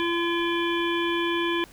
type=harmonic tone; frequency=341 Hz; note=F4; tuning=41 cents flat; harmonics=1 / 3 / 5 / 7 / 9 / 10; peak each=-25 / -30 / -32 / -33 / -35 / -35 dBFS; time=0-1.64 s; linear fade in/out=0 ms; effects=pink hiss -51 dBFS RMS until 1.72 s